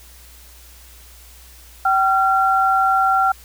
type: tone pair together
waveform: sine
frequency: 770 / 1372 Hz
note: G5 / F6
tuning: -31 / -31 cents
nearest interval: minor seventh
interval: 1000 cents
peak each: -16 dBFS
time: 1.85-3.32 s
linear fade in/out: 5 ms
effects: added 60 Hz sine -44 dBFS peak until 3.44 s + white hiss -46 dBFS RMS until 3.44 s